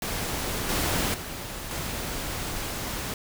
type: noise with level steps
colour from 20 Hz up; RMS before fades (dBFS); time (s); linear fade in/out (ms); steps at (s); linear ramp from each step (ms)
pink; -30 / -26 / -36 / -32; 0.02-3.14; 2; 0.69 / 1.14 / 1.71; 2
effects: none